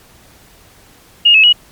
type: tone with pitch steps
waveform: sine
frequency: 2850 / 2591 / 2911 Hz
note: F7 / E7 / F#7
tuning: +34 / -30 / -29 cents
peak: -4 dBFS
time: 1.25-1.529 s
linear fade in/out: 10 ms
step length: 93 ms
effects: pink hiss -45 dBFS RMS until 1.71 s + MP3 96 kbps